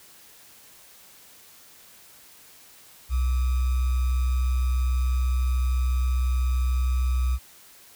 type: tone with sample-and-hold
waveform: sine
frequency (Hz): 63.1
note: B1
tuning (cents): +38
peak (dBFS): -20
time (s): 3.09-7.39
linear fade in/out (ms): 50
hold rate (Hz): 1225
effects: white hiss -51 dBFS RMS until 7.95 s